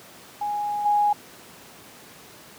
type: tone with level steps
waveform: sine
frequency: 828 Hz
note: G#5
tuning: 5 cents flat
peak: -24 / -17 dBFS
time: 0.41-1.13 s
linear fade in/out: 5 ms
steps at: 0.85 s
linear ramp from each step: 10 ms
effects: pink hiss -46 dBFS RMS until 2.58 s + high-pass 150 Hz 12 dB/octave